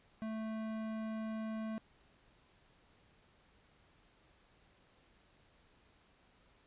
sine tone with tanh clipping, 220 Hz, A3, in tune, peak -40 dBFS, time 0.22-1.78 s, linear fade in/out 0 ms, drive 18 dB, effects pink hiss -68 dBFS RMS until 6.66 s + resampled to 8000 Hz

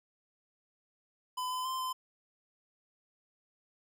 square tone with pitch steps, 1008 / 1015 / 1039 / 1027 Hz, B5 / B5 / C6 / C6, +35 / +47 / -12 / -33 cents, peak -34 dBFS, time 1.37-1.93 s, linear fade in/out 10 ms, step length 140 ms, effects none

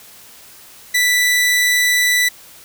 sawtooth tone, 1975.5 Hz, B6, in tune, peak -9 dBFS, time 0.94-2.29 s, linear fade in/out 10 ms, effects white hiss -42 dBFS RMS until 2.64 s

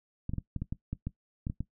clicks, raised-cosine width 5 ms, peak -21 dBFS, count 11, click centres 0.294 / 0.336 / 0.383 / 0.563 / 0.62 / 0.725 / 0.93 / 1.07 / 1.469 / 1.499 / 1.606 s, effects noise-tail reverb RT60 0.1 s tail -17 dB re dry

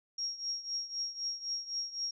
sine tone with tremolo, 5588 Hz, F8, in tune, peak -31 dBFS, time 0.18-2.11 s, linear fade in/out 5 ms, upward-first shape triangle, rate 3.9 Hz, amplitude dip 85%, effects none

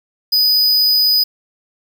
square tone, 4978 Hz, D#8, in tune, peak -11 dBFS, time 0.32-1.24 s, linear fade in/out 10 ms, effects 7-bit

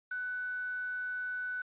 sine tone with quantisation, 1494 Hz, F#6, 16 cents sharp, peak -34 dBFS, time 0.11-1.62 s, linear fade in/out 5 ms, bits 9, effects resampled to 8000 Hz

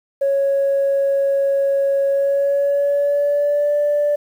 sine tone with pitch glide, 553 to 585.5 Hz, C#5 to D5, -4 to -5 cents, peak -13 dBFS, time 0.21-4.16 s, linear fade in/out 10 ms, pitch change +99 cents, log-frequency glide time 2.08-3.74 s, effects tanh soft clip ceiling -11 dBFS + 8-bit

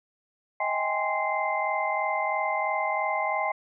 sine tone cluster, 632 / 786 / 829 / 1045 / 2082 Hz, D#5 / G5 / G#5 / C6 / C7, +27 / +4 / -3 / -2 / -9 cents, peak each -31 dBFS, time 0.6-3.52 s, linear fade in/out 5 ms, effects none

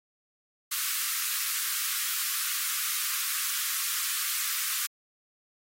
white high-pass noise, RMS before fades -30 dBFS, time 0.71-4.87 s, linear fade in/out 10 ms, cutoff 1100 Hz, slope 96 dB/octave, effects AAC 48 kbps

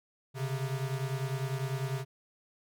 square beating tone pair, 130.81 / 140.81 Hz, C3 / C#3, 0 / +27 cents, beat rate 10 Hz, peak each -34 / -37 dBFS, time 0.34-2.05 s, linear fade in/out 50 ms, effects none

